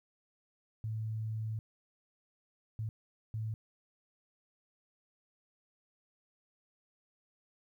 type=tone bursts at uneven times; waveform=sine; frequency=110 Hz; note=A2; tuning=in tune; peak=-34 dBFS; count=3; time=0.84-1.59 / 2.79-2.89 / 3.34-3.54 s; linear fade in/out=0 ms; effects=12-bit